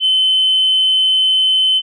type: tone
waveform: sine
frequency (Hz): 3056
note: G7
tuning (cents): -45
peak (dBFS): -9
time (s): 0-1.82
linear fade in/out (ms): 50
effects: tanh soft clip ceiling -6 dBFS